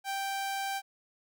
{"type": "tone", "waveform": "sawtooth", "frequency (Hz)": 784, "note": "G5", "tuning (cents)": 0, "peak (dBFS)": -28, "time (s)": [0.04, 0.82], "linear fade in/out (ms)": 50, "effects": []}